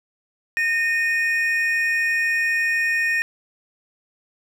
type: tone pair together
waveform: triangle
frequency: 1837 / 2477 Hz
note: A#6 / D#7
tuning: -26 / -8 cents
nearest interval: perfect fourth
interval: 518 cents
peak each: -18 / -22 dBFS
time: 0.57-3.22 s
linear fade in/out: 0 ms
effects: 9-bit